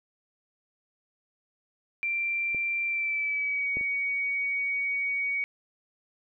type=tone with pitch glide; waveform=sine; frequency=2359 to 2247 Hz; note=D7 to C#7; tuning=+7 to +23 cents; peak=-26 dBFS; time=2.03-5.44 s; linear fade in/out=0 ms; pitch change=-84 cents; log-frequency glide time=2.86-3.73 s
type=clicks; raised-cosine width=2 ms; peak=-28 / -24 / -32 dBFS; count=3; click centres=2.547 / 3.77 / 3.811 s
effects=none